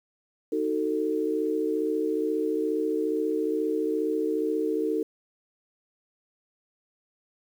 sine chord, D# diminished, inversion none, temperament just, 311.1 / 373.4 / 448 Hz, D#4 / F#4 / A4, 0 / +16 / +31 cents, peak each -28 / -31 / -27 dBFS, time 0.52-5.03 s, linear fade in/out 5 ms, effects 9-bit

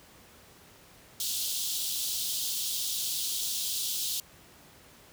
pink high-pass noise, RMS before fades -32 dBFS, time 1.2-4.2 s, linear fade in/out 2 ms, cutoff 3200 Hz, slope 48 dB/octave, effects pink hiss -55 dBFS RMS until 5.12 s + high-pass 60 Hz 12 dB/octave

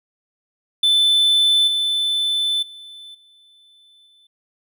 triangle tone with level steps, 3520 Hz, A7, in tune, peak -11 / -16 / -35 / -48 / -50 dBFS, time 0.83-4.27 s, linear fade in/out 5 ms, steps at 1.67 / 2.62 / 3.14 / 4.06 s, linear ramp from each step 10 ms, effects none

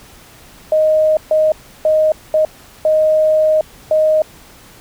sine tone bursts at uneven times, 622.3 Hz, D#5, in tune, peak -9 dBFS, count 6, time 0.72-1.17 / 1.31-1.52 / 1.85-2.12 / 2.34-2.45 / 2.85-3.61 / 3.91-4.22 s, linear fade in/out 2 ms, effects pink hiss -42 dBFS RMS until 4.8 s

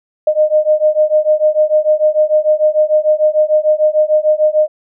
sine beating tone pair, 610 / 616.7 Hz, D#5 / D#5, -34 / -16 cents, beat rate 6.7 Hz, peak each -12 dBFS, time 0.27-4.68 s, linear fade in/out 5 ms, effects none

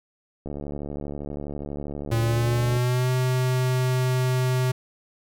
click train, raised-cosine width 2 ms, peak -20 dBFS, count 168, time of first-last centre 0.46-2.767 s, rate 72.4 Hz
square tone with pitch glide, 114.5 to 127.78 Hz, A#2 to C3, -31 to -41 cents, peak -21 dBFS, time 2.11-4.72 s, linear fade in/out 10 ms, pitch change +190 cents, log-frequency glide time 2.21-3.11 s
effects none

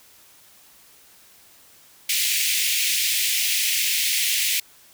pink high-pass noise, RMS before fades -22 dBFS, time 2.09-4.6 s, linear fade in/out 5 ms, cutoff 2100 Hz, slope 48 dB/octave, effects white hiss -52 dBFS RMS until 4.93 s

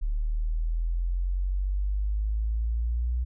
sine exponential sweep, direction up, 36.74 to 61.3 Hz, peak -24 dBFS, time 0.01-3.25 s, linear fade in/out 20 ms, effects none

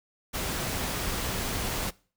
pink noise, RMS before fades -31 dBFS, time 0.33-1.91 s, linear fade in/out 20 ms, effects noise-tail reverb RT60 0.4 s tail -22 dB re dry

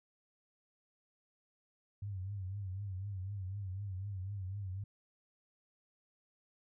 sine tone with vibrato, 97.1 Hz, G2, 16 cents flat, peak -38 dBFS, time 2.02-4.84 s, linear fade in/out 5 ms, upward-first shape triangle, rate 4 Hz, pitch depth 120 cents each way, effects none

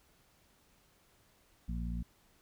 harmonic tone, 58.27 Hz, A#1, in tune, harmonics 1 / 2 / 3 / 4, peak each -36 / -46 / -41 / -45 dBFS, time 1.68-2.03 s, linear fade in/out 10 ms, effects pink hiss -68 dBFS RMS until 2.41 s

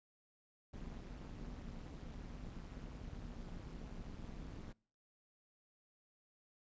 brown noise with amplitude modulation, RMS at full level -45 dBFS, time 0.73-4.73 s, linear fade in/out 10 ms, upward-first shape sine, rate 201 Hz, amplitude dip 85%, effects noise-tail reverb RT60 0.5 s tail -26 dB re dry + resampled to 16000 Hz

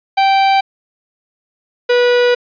45% pulse tone pair in turn, 780 / 488 Hz, G5 / B4, -9 / -21 cents, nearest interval minor sixth, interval 812 cents, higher first, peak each -9 dBFS, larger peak neither, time 0.17-0.61 / 1.89-2.35 s, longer second, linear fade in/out 10 ms, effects resampled to 11025 Hz + 7-bit

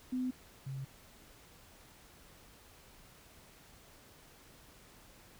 sine tone pair in turn, 254.1 / 134.6 Hz, B3 / C3, +49 / +49 cents, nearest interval major seventh, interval 1100 cents, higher first, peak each -32 / -38 dBFS, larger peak first, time 0.12-0.31 / 0.66-0.85 s, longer neither, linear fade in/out 10 ms, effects pink hiss -59 dBFS RMS until 5.39 s

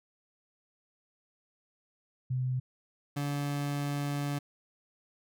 sine / 30% pulse tone pair in turn, 127.9 / 143.56 Hz, C3 / D3, -39 / -39 cents, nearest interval major second, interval 200 cents, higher second, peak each -28 dBFS, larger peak neither, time 2.3-2.6 / 3.16-4.39 s, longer second, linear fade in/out 10 ms, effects none

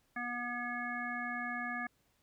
harmonic tone, 242.4 Hz, B3, 32 cents flat, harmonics 1 / 3 / 5 / 7 / 9, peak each -43 / -43 / -44 / -39 / -45 dBFS, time 0.16-1.87 s, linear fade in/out 5 ms, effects pink hiss -74 dBFS RMS until 2.22 s

